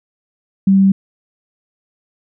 sine tone, 193.9 Hz, G3, 19 cents flat, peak -7 dBFS, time 0.67-0.92 s, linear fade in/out 5 ms, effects none

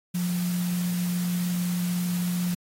sine tone in noise, 177.2 Hz, F3, 25 cents sharp, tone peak -24 dBFS, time 0.14-2.55 s, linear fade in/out 10 ms, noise white, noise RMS -38 dBFS, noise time 0.14-2.55 s, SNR +11 dB, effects AAC 48 kbps

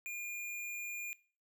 square tone, 2418 Hz, D7, 50 cents sharp, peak -40 dBFS, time 0.06-1.13 s, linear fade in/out 0 ms, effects noise-tail reverb RT60 0.4 s tail -21 dB re dry

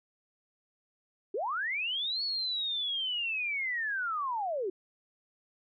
sine linear two-way sweep, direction up then down, 350 to 4435 to 350 Hz, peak -30 dBFS, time 1.34-4.7 s, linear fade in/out 5 ms, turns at 2.23 s, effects none

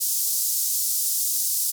white band-pass noise, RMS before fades -24 dBFS, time 0-1.72 s, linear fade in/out 20 ms, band 5300 to 16000 Hz, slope 24 dB/octave, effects none

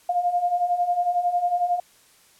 sine beating tone pair, 698.5 / 709.5 Hz, F5 / F5, 0 / +27 cents, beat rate 11 Hz, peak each -26 / -21 dBFS, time 0.09-1.8 s, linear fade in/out 5 ms, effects white hiss -56 dBFS RMS until 2.39 s + low-pass 12000 Hz 12 dB/octave

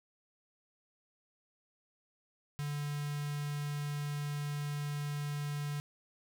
square tone with notch filter, 145.8 Hz, D3, 12 cents flat, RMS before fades -37 dBFS, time 2.59-5.8 s, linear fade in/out 0 ms, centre 530 Hz, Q 0.74, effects none

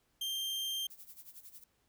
40% pulse tone, 3167 Hz, G7, 17 cents sharp, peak -34 dBFS, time 0.21-0.87 s, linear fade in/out 5 ms
violet noise with tremolo, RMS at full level -50 dBFS, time 0.9-1.64 s, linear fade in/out 5 ms, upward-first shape sine, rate 11 Hz, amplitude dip 80%
effects pink hiss -75 dBFS RMS until 1.88 s

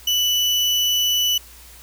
35% pulse tone, 2972 Hz, F#7, 7 cents sharp, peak -15 dBFS, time 0.07-1.38 s, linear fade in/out 5 ms, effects added 60 Hz sine -46 dBFS peak until 1.82 s + white hiss -45 dBFS RMS until 1.82 s

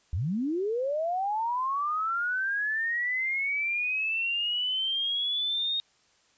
sine linear sweep, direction up, 68.7 to 3729 Hz, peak -26 dBFS, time 0.13-5.8 s, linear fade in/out 0 ms, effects white hiss -65 dBFS RMS until 6.37 s + resampled to 16000 Hz

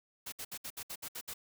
white noise bursts, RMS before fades -42 dBFS, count 9, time 0.26-1.339 s, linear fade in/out 10 ms, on 63 ms, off 64 ms, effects none

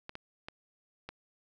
clicks, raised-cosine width 0.3 ms, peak -25 dBFS, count 4, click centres 0.094 / 0.154 / 0.485 / 1.09 s, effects none

